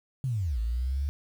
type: linear two-way sweep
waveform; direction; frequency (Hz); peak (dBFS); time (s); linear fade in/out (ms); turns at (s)
sine; down then up; 137.7 to 54.4 to 72.3; -26; 0.24-1.09; 0; 0.59
effects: 9-bit